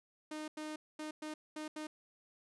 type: tone bursts at uneven times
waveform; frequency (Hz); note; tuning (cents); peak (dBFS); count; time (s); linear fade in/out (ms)
sawtooth; 307.1; D#4; -23; -37; 6; 0.31-0.48 / 0.57-0.76 / 0.99-1.11 / 1.22-1.34 / 1.56-1.68 / 1.76-1.87; 5
effects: resampled to 24000 Hz